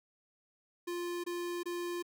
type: tone bursts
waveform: square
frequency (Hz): 349.2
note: F4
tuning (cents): 0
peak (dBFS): -36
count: 3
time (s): 0.87-2.026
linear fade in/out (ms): 10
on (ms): 370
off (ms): 23
effects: none